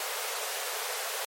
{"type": "high-pass noise", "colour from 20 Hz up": "pink", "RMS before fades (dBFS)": -34, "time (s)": [0, 1.25], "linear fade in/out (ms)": 2, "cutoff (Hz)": 420, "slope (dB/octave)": 96, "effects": ["MP3 64 kbps"]}